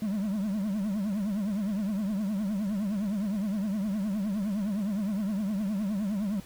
triangle tone with vibrato, 203.8 Hz, G#3, 32 cents flat, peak -25 dBFS, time 0.02-6.4 s, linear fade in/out 2 ms, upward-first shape triangle, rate 9.7 Hz, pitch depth 170 cents each way, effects added 50 Hz sine -60 dBFS peak until 6.45 s + pink hiss -51 dBFS RMS until 6.45 s

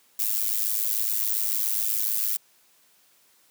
violet noise with amplitude modulation, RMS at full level -22 dBFS, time 0.19-2.37 s, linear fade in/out 5 ms, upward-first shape sine, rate 107 Hz, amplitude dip 85%, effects white hiss -61 dBFS RMS until 3.5 s + high-pass 150 Hz 12 dB/octave

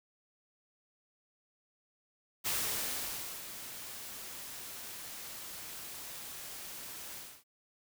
white noise with ADSR envelope, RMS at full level -33 dBFS, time 2.44-7.44 s, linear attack 26 ms, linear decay 940 ms, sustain -12 dB, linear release 270 ms, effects none

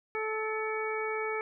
harmonic tone with a mistuned harmonic, 435.5 Hz, A4, 18 cents flat, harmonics 1 / 2 / 3 / 4 / 5, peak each -33 / -39 / -38 / -42 / -37 dBFS, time 0.15-1.41 s, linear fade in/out 0 ms, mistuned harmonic 5, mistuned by +55 cents, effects none

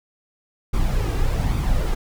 brown noise with flanger, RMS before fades -20 dBFS, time 0.73-1.95 s, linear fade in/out 10 ms, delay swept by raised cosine 0.85 to 2.55 ms, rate 1.2 Hz, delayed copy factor +0.5, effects none

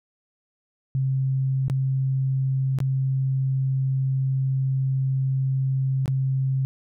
sine tone with dropouts, 133.2 Hz, C3, 31 cents sharp, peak -20 dBFS, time 0.95-6.65 s, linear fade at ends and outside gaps 0 ms, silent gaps 1.682-1.699 / 2.787-2.803 / 6.058-6.079 s, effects none

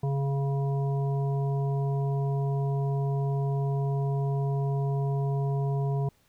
harmonic tone, 138.59 Hz, C#3, in tune, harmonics 1 / 3 / 5 / 7, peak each -25 / -35 / -39 / -42 dBFS, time 0.03-6.09 s, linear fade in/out 5 ms, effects pink hiss -66 dBFS RMS until 6.28 s

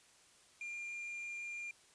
triangle tone with quantisation, 2398 Hz, D7, 36 cents sharp, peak -40 dBFS, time 0.61-1.71 s, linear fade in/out 2 ms, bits 10, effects white hiss -65 dBFS RMS until 1.94 s + resampled to 22050 Hz

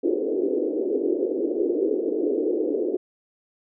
white band-pass noise, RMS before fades -24 dBFS, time 0.03-2.97 s, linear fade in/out 10 ms, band 300 to 460 Hz, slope 48 dB/octave, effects none

